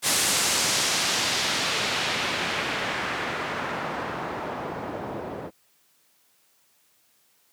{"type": "noise with low-pass filter sweep", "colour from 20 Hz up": "white", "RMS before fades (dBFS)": -27, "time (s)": [0.02, 5.51], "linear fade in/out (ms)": 50, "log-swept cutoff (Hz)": [9800, 560], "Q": 0.93, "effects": ["white hiss -64 dBFS RMS until 7.52 s", "high-pass 100 Hz 12 dB/octave"]}